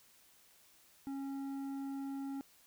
sine tone with tanh clipping, 274.1 Hz, C#4, 19 cents flat, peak -40 dBFS, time 1.07-2.41 s, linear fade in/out 0 ms, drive 9 dB, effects white hiss -65 dBFS RMS until 2.66 s

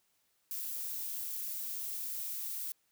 violet noise, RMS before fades -39 dBFS, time 0.51-2.72 s, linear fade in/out 0 ms, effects white hiss -75 dBFS RMS until 2.91 s

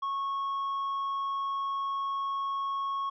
sine tone with tanh clipping, 1100 Hz, C#6, 14 cents flat, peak -30 dBFS, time 0.02-3.1 s, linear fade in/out 10 ms, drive 3 dB, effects none

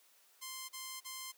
5% pulse tone bursts, 1046.5 Hz, C6, in tune, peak -31 dBFS, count 3, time 0.41-1.324 s, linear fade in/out 20 ms, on 280 ms, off 37 ms, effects white hiss -67 dBFS RMS until 1.37 s + high-pass 400 Hz 12 dB/octave

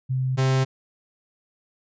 sine / 45% pulse tone pair in turn, 130 / 132.04 Hz, C3 / C3, -11 / +16 cents, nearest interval unison, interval 27 cents, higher second, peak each -21 / -18 dBFS, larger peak second, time 0.09-0.37 / 0.37-0.65 s, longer neither, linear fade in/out 20 ms, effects resampled to 16000 Hz

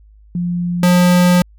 sine / square tone pair in turn, 175.2 / 178.26 Hz, F3 / F3, +6 / +36 cents, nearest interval unison, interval 30 cents, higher second, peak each -16 / -9 dBFS, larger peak second, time 0.35-0.83 / 0.83-1.42 s, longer second, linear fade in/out 2 ms, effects added 52 Hz sine -42 dBFS peak until 1.58 s

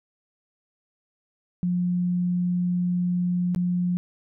sine tone with dropouts, 177.9 Hz, F3, 32 cents sharp, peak -21 dBFS, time 1.63-3.97 s, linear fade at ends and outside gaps 0 ms, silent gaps 3.548-3.561 s, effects none

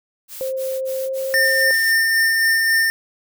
blue noise bursts, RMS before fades -34 dBFS, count 6, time 0.28-1.945 s, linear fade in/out 50 ms, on 250 ms, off 33 ms
sine tone with pitch glide, 527 to 531.9 Hz, C5 to C5, +12 to +28 cents, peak -21 dBFS, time 0.41-1.71 s, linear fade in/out 0 ms, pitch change +16 cents, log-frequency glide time 0.87-1.23 s
square tone with tremolo, 1808 Hz, A6, 47 cents sharp, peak -14 dBFS, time 1.34-2.9 s, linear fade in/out 0 ms, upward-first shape sine, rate 3.7 Hz, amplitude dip 25%
effects none

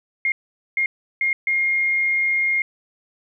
sine tone bursts at uneven times, 2132 Hz, C7, 32 cents sharp, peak -17 dBFS, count 4, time 0.25-0.32 / 0.77-0.86 / 1.21-1.33 / 1.47-2.62 s, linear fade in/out 2 ms, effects none

